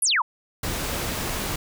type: exponential sweep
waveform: sine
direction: down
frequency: 11790 to 880 Hz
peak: -18 dBFS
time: 0.02-0.22 s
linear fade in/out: 5 ms
type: noise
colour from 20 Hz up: pink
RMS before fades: -28 dBFS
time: 0.63-1.56 s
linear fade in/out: 5 ms
effects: none